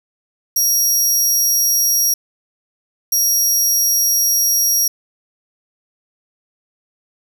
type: tone bursts at uneven times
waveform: 25% pulse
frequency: 5660 Hz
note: F8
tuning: 22 cents sharp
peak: -8 dBFS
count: 2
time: 0.56-2.14 / 3.12-4.88 s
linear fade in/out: 5 ms
effects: none